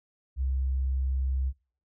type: tone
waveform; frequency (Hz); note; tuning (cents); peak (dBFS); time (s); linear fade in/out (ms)
sine; 65.9; C2; +13; -25; 0.36-1.53; 50
effects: noise-tail reverb RT60 0.5 s tail -25 dB re dry